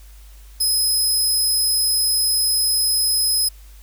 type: tone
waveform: 20% pulse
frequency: 5090 Hz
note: D#8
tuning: 39 cents sharp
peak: -11 dBFS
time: 0.6-3.49 s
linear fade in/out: 10 ms
effects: added 50 Hz sine -40 dBFS peak until 3.82 s + white hiss -52 dBFS RMS until 3.82 s